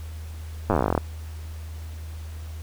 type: slowing click train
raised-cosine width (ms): 1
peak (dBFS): -7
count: 18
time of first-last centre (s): 0.7-0.978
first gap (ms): 9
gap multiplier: 1.07
effects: added 79 Hz sine -33 dBFS peak until 2.62 s + pink hiss -49 dBFS RMS until 2.62 s